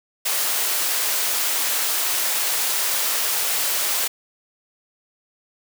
white high-pass noise, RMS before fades -22 dBFS, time 0.25-4.08 s, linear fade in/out 10 ms, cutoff 480 Hz, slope 12 dB/octave, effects none

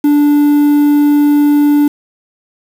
triangle tone with quantisation, 292.2 Hz, D4, 9 cents flat, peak -4 dBFS, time 0.04-1.88 s, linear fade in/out 5 ms, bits 5, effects none

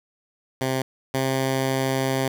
10% pulse tone pair in turn, 131.4 / 132.93 Hz, C3 / C3, +8 / +28 cents, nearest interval unison, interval 20 cents, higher second, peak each -14 / -13 dBFS, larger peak second, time 0.61-0.82 / 1.14-2.28 s, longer second, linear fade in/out 2 ms, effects none

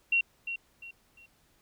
sine tone with echo, 2741 Hz, F7, 33 cents flat, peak -22 dBFS, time 0.12-0.21 s, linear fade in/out 5 ms, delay 350 ms, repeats 3, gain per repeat -10 dB, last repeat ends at 1.26 s, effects pink hiss -67 dBFS RMS until 1.61 s

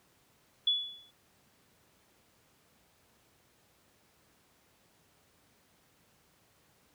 sine tone with exponential decay, 3419 Hz, G#7, 50 cents sharp, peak -22 dBFS, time 0.67-1.11 s, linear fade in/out 5 ms, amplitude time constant 95 ms, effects pink hiss -67 dBFS RMS until 6.94 s + high-pass 80 Hz 12 dB/octave

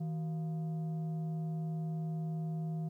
sine tone with frequency modulation, 160 Hz, D#3, 49 cents sharp, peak -33 dBFS, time 0-2.89 s, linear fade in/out 10 ms, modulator 537 Hz, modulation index 0.26, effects tanh soft clip ceiling -29 dBFS + 12-bit

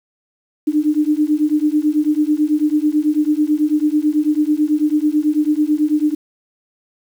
sine beating tone pair, 297.5 / 306.6 Hz, D4 / D#4, +22 / -25 cents, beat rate 9.1 Hz, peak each -16 dBFS, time 0.67-6.15 s, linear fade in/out 10 ms, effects 7-bit

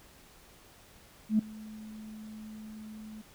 sine tone with ADSR envelope, 216.2 Hz, A3, 30 cents flat, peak -19 dBFS, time 1.29-3.22 s, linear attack 100 ms, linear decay 6 ms, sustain -23 dB, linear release 13 ms, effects tanh soft clip ceiling -16 dBFS + pink hiss -57 dBFS RMS until 3.34 s

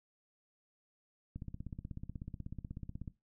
click train, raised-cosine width 5 ms, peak -30 dBFS, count 29, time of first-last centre 1.36-3.078 s, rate 16.3 Hz, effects noise-tail reverb RT60 0.2 s tail -17 dB re dry

